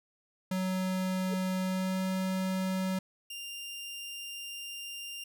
square tone with pitch glide, 186.4 to 188.02 Hz, F#3 to F#3, +13 to +28 cents, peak -30 dBFS, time 0.51-2.99 s, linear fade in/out 5 ms, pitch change +15 cents, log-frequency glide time 1.61-2.02 s
sine tone with exponential growth, 438.8 Hz, A4, 5 cents flat, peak -32 dBFS, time 1.26-1.34 s, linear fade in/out 2 ms, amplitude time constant 17 ms
sawtooth tone, 2794 Hz, F7, in tune, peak -36 dBFS, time 3.3-5.24 s, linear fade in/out 5 ms
effects none

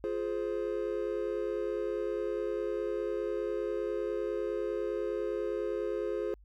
triangle chord, F minor, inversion none, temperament just, 349.2 / 419.1 / 523.8 Hz, F4 / Ab4 / C5, 0 / +16 / +2 cents, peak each -34 / -32 / -35 dBFS, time 0.04-6.34 s, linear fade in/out 0 ms, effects added 50 Hz sine -54 dBFS peak until 6.44 s

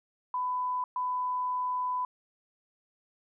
sine tone bursts at uneven times, 1000 Hz, B5, 21 cents sharp, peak -28 dBFS, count 2, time 0.34-0.84 / 0.96-2.05 s, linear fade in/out 2 ms, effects none

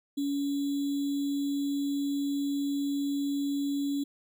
sine tone with sample-and-hold, 282.3 Hz, C#4, 32 cents sharp, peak -27 dBFS, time 0.17-4.04 s, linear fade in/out 10 ms, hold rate 3675 Hz, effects none

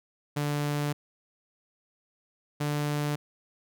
sawtooth tone pair in turn, 146.4 / 147.33 Hz, D3 / D3, -5 / +6 cents, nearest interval unison, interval 11 cents, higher second, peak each -23 dBFS, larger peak neither, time 0.36-0.93 / 2.6-3.16 s, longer first, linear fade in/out 10 ms, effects none

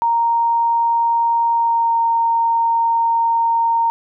sine tone with pitch glide, 930 to 922.5 Hz, A#5 to A#5, -4 to -18 cents, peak -13 dBFS, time 0.02-3.9 s, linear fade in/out 0 ms, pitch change -14 cents, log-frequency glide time 1.52-1.98 s, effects none

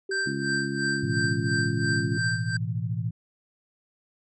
sine tone with exponential decay, 385.9 Hz, G4, 27 cents flat, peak -28 dBFS, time 0.09-0.65 s, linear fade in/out 5 ms, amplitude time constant 120 ms
square tone with tremolo, 1568 Hz, G6, in tune, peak -25 dBFS, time 0.11-2.57 s, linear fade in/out 5 ms, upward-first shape sine, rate 2.9 Hz, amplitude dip 80%
harmonic tone, 69.3 Hz, C#2, in tune, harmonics 2 / 3 / 4 / 5, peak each -33 / -33 / -33 / -33 dBFS, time 0.26-2.18 s, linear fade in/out 5 ms
sine chord, A suspended second, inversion none, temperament just, 110 / 123.75 / 165 Hz, A2 / B2 / E3, 0 / +4 / +2 cents, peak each -29 / -31 / -32 dBFS, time 1.03-3.11 s, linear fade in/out 5 ms
effects resampled to 22050 Hz

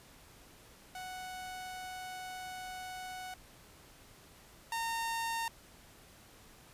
sawtooth tone pair in turn, 740 / 916 Hz, F#5 / A#5, 0 / -31 cents, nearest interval major third, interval 369 cents, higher second, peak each -38 / -30 dBFS, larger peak second, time 0.95-3.34 / 4.72-5.48 s, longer first, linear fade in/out 2 ms, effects pink hiss -58 dBFS RMS until 6.73 s + resampled to 32000 Hz

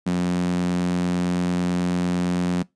sawtooth tone with high-pass filter, 89 Hz, F2, 33 cents sharp, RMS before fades -22 dBFS, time 0.06-2.63 s, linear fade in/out 10 ms, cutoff 200 Hz, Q 6.2, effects noise-tail reverb RT60 0.2 s tail -23 dB re dry + resampled to 22050 Hz

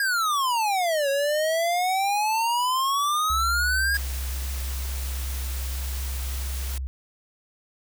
square exponential two-way sweep, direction down then up, 1651 to 547 to 1651 Hz, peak -22 dBFS, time 0-3.97 s, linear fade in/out 2 ms, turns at 1.09 s
sine tone, 65.8 Hz, C2, 10 cents sharp, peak -27 dBFS, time 3.3-6.87 s, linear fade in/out 0 ms
white noise, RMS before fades -37 dBFS, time 3.94-6.78 s, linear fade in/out 2 ms
effects none

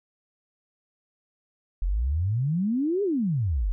sine exponential two-way sweep, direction up then down, 41 to 420.9 to 41 Hz, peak -22 dBFS, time 1.82-3.72 s, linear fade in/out 0 ms, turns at 3.03 s, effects none

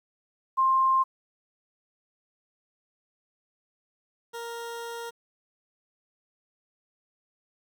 sine / 20% pulse tone pair in turn, 1056 / 466.9 Hz, C6 / A#4, +16 / +3 cents, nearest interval octave + major second, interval 1413 cents, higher first, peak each -19 / -30 dBFS, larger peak first, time 0.57-1.04 / 4.33-5.11 s, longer second, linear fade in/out 20 ms, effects 10-bit

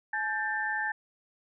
sine tone cluster, 852 / 1578 / 1785 Hz, G#5 / G6 / A6, +44 / +11 / +24 cents, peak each -34 / -34 / -31 dBFS, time 0.13-0.92 s, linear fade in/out 5 ms, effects none

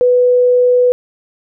sine tone, 494.9 Hz, B4, 4 cents sharp, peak -7 dBFS, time 0.01-0.92 s, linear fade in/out 0 ms, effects none

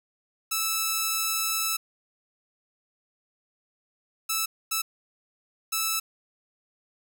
5% pulse tone bursts at uneven times, 1313 Hz, E6, 7 cents flat, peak -13 dBFS, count 4, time 0.51-1.77 / 4.29-4.46 / 4.71-4.82 / 5.72-6 s, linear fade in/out 10 ms, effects none

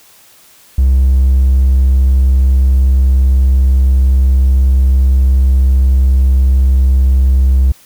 triangle tone, 65.6 Hz, C2, 5 cents sharp, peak -3 dBFS, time 0.78-7.72 s, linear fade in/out 5 ms, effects tanh soft clip ceiling -1 dBFS + white hiss -44 dBFS RMS until 7.85 s

